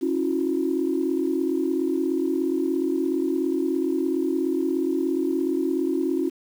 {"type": "tone cluster", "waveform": "sine", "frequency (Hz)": [274.6, 324.4, 361.4], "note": ["C#4", "E4", "F#4"], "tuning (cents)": [-16, -28, -41], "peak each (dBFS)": -25, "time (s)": [0.01, 6.3], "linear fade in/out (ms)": 20, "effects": ["tanh soft clip ceiling -12 dBFS", "8-bit"]}